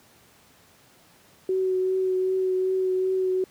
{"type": "tone with vibrato", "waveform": "sine", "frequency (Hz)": 374.2, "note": "F#4", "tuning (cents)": 20, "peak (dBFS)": -21, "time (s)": [1.49, 3.44], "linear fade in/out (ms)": 2, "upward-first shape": "triangle", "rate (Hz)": 2.6, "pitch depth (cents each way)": 17, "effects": ["pink hiss -56 dBFS RMS until 3.5 s", "high-pass 100 Hz 12 dB/octave"]}